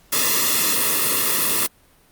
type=noise with comb filter; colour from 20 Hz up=white; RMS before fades=-19 dBFS; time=0.12-1.67 s; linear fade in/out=10 ms; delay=1.3 ms; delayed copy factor=-0.95; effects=pink hiss -55 dBFS RMS until 2.11 s + Opus 48 kbps